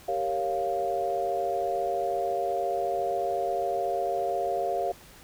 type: chord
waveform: sine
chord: G half-diminished seventh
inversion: none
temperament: equal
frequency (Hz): 392 / 466.2 / 554.4 / 698.5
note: G4 / Bb4 / Db5 / F5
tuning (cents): 0 / 0 / 0 / 0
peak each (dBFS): -33 / -34 / -32 / -28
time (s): 0.08-4.92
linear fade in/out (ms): 5
effects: pink hiss -51 dBFS RMS until 5.23 s